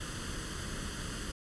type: noise with comb filter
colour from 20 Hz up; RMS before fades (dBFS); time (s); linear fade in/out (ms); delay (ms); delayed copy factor
pink; -39; 0-1.32; 10; 0.64; +0.7
effects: resampled to 24000 Hz